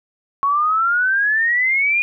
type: exponential sweep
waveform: sine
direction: up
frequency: 1100 to 2457 Hz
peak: -14 dBFS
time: 0.43-2.02 s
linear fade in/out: 0 ms
effects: none